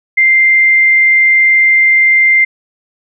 sine tone, 2093 Hz, C7, in tune, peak -5 dBFS, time 0.17-2.45 s, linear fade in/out 10 ms, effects none

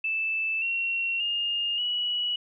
sine tone with pitch steps, 2637 / 2732 / 2830 / 2931 Hz, E7 / F7 / F7 / F#7, 0 / -39 / +22 / -17 cents, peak -25 dBFS, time 0.04-2.36 s, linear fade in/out 5 ms, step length 580 ms, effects none

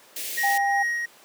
white band-stop noise, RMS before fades -32 dBFS, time 0.16-0.58 s, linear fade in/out 5 ms, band 610 to 1800 Hz, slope 48 dB/octave
triangle tone with tremolo, 1885 Hz, A#6, 19 cents sharp, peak -20 dBFS, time 0.37-1.06 s, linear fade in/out 10 ms, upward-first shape triangle, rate 2.7 Hz, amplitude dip 40%
sine tone, 799 Hz, G5, 33 cents sharp, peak -21 dBFS, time 0.43-0.83 s, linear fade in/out 10 ms
effects pink hiss -51 dBFS RMS until 1.24 s + high-pass 400 Hz 12 dB/octave

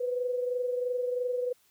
sine tone pair together, 494 / 517 Hz, B4 / C5, 0 / -21 cents, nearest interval minor second, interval 79 cents, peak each -28 / -37 dBFS, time 0-1.53 s, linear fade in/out 10 ms, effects white hiss -66 dBFS RMS until 1.7 s

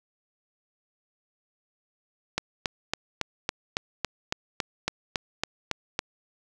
click train, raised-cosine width 0.2 ms, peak -8 dBFS, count 14, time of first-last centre 2.38-5.991 s, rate 3.6 Hz, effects none

